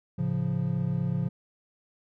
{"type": "chord", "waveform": "triangle", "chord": "A augmented", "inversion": "none", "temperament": "equal", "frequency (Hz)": [110, 138.59, 174.61], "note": ["A2", "C#3", "E#3"], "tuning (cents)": [0, 0, 0], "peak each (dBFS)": [-31, -27, -27], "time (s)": [0.18, 1.29], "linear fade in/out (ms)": 10, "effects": []}